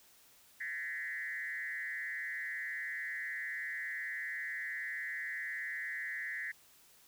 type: tone with frequency modulation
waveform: sine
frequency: 1864.7 Hz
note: A#6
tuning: in tune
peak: -37 dBFS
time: 0.6-6.52 s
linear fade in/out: 10 ms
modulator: 148 Hz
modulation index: 1.3
effects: white hiss -63 dBFS RMS until 7.07 s